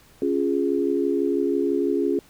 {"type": "chord", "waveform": "sine", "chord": "Db major", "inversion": "none", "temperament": "equal", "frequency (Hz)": [277.2, 349.2, 415.3], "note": ["Db4", "F4", "Ab4"], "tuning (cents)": [0, 0, 0], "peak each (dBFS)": -24, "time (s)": [0.22, 2.19], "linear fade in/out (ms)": 2, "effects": ["pink hiss -54 dBFS RMS until 2.29 s"]}